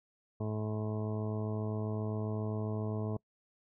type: harmonic tone with a mistuned harmonic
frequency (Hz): 107.5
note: A2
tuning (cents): -40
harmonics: 1 / 2 / 3 / 4 / 5 / 6 / 7 / 8 / 9 / 10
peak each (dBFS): -35 / -39 / -45 / -41 / -52 / -45 / -55 / -54 / -54 / -54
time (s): 0.4-3.17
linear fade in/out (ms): 5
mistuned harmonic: 9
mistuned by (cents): +47
effects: noise-tail reverb RT60 0.1 s tail -25 dB re dry